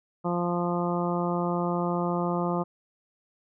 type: harmonic tone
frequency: 174.61 Hz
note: F3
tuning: in tune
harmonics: 1 / 2 / 3 / 4 / 5 / 6 / 7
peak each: -28 / -31 / -33 / -34 / -35 / -36 / -36 dBFS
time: 0.24-2.64 s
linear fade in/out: 20 ms
effects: none